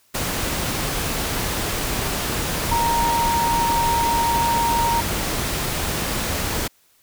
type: tone in noise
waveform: sine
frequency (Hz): 932.3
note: A#5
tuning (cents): 0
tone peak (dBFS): -18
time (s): 2.71-5.01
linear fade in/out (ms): 10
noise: pink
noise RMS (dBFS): -24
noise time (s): 0.14-6.68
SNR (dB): +3
effects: white hiss -59 dBFS RMS until 7.02 s